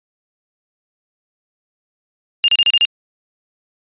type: tone bursts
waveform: sine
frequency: 2814 Hz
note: F7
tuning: 12 cents sharp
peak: -9 dBFS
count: 6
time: 2.44-2.851 s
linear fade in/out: 0 ms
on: 41 ms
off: 33 ms
effects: resampled to 8000 Hz